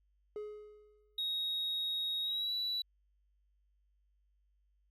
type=tone with exponential decay; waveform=triangle; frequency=421 Hz; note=G#4; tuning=24 cents sharp; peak=-35 dBFS; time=0.36-1.24 s; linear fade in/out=1 ms; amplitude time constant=190 ms
type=tone with pitch glide; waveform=triangle; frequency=3770 to 3939 Hz; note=A#7 to B7; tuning=+19 to -5 cents; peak=-31 dBFS; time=1.18-2.82 s; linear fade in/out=5 ms; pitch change=+76 cents; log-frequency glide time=2.22-2.53 s
effects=tanh soft clip ceiling -29 dBFS + added 50 Hz sine -70 dBFS peak until 4.9 s